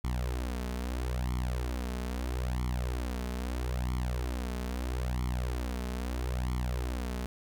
sawtooth tone with flanger, 62 Hz, B1, 7 cents sharp, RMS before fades -33 dBFS, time 0.04-7.26 s, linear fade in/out 0 ms, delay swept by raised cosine 0.91 to 4.71 ms, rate 0.77 Hz, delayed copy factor +0.9, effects none

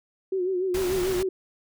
sine tone with vibrato, 370 Hz, F#4, in tune, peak -23 dBFS, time 0.32-1.29 s, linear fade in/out 5 ms, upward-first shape sine, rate 6.8 Hz, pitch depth 68 cents each way
pink noise, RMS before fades -33 dBFS, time 0.74-1.23 s, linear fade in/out 5 ms
effects none

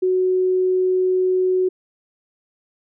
sine tone, 370 Hz, F#4, in tune, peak -15 dBFS, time 0.02-1.69 s, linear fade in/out 10 ms, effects none

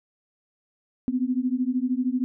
sine beating tone pair, 246.9 / 259.9 Hz, B3 / C4, 0 / -11 cents, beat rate 13 Hz, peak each -25 / -25 dBFS, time 1.08-2.24 s, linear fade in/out 0 ms, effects none

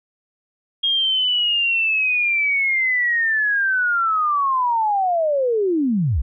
sine linear sweep, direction down, 3259 to 49.4 Hz, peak -16 dBFS, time 0.83-6.22 s, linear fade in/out 10 ms, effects none

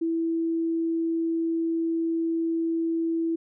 sine tone, 329.6 Hz, E4, in tune, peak -23 dBFS, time 0.01-3.36 s, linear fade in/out 10 ms, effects none

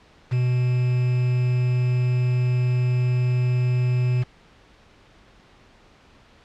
triangle tone with quantisation, 124.5 Hz, B2, 14 cents sharp, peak -16 dBFS, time 0.31-4.24 s, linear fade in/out 20 ms, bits 6, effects pink hiss -53 dBFS RMS until 6.44 s + low-pass 4000 Hz 12 dB/octave

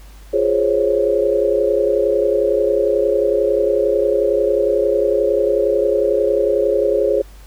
sine chord, Db major seventh, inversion first, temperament equal, 349.2 / 415.3 / 523.3 / 554.4 Hz, F4 / Ab4 / C5 / Db5, 0 / 0 / 0 / 0 cents, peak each -22 / -17 / -20 / -18 dBFS, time 0.33-7.22 s, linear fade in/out 10 ms, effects added 50 Hz sine -37 dBFS peak until 7.46 s + pink hiss -48 dBFS RMS until 7.46 s

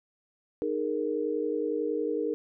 sine chord, D# suspended fourth, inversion none, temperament equal with one note detuned, 307.7 / 415.3 / 466.2 Hz, D#4 / G#4 / A#4, -19 / 0 / 0 cents, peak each -32 / -32 / -30 dBFS, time 0.62-2.34 s, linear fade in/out 0 ms, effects none

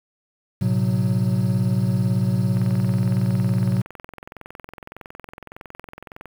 triangle chord, F# diminished, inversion first, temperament equal with one note detuned, 110 / 127.9 / 185 Hz, A2 / C3 / F#3, 0 / -39 / 0 cents, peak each -20 dBFS, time 0.61-3.82 s, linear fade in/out 10 ms
click train, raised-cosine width 0.5 ms, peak -22 dBFS, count 81, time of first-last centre 2.57-6.257 s, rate 21.7 Hz
effects 7-bit

